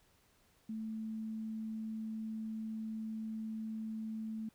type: tone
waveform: sine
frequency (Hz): 220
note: A3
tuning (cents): 0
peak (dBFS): -38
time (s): 0.69-4.49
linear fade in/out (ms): 5
effects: pink hiss -70 dBFS RMS until 4.54 s